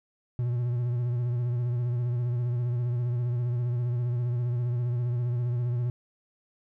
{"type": "tone with vibrato", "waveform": "triangle", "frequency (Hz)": 121.3, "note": "B2", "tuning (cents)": -31, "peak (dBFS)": -23, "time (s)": [0.39, 5.9], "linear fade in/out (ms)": 0, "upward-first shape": "sine", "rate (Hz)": 15, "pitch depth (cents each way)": 42, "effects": []}